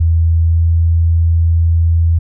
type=tone with pitch glide; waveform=sine; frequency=82.41 to 83.08 Hz; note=E2 to E2; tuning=0 to +14 cents; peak=-8 dBFS; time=0-2.19 s; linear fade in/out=10 ms; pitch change=+14 cents; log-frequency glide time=0.45-0.62 s; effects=none